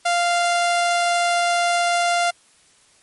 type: tone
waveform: sawtooth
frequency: 696 Hz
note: F5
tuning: 6 cents flat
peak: -13 dBFS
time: 0.05-2.31 s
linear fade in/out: 10 ms
effects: white hiss -55 dBFS RMS until 3.02 s + MP3 48 kbps